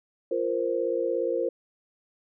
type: chord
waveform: sine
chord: F suspended fourth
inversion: none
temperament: equal with one note detuned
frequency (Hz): 346.6 / 466.2 / 523.3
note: F4 / Bb4 / C5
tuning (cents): -13 / 0 / 0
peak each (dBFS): -30 / -28 / -28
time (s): 0.31-1.49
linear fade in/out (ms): 5
effects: none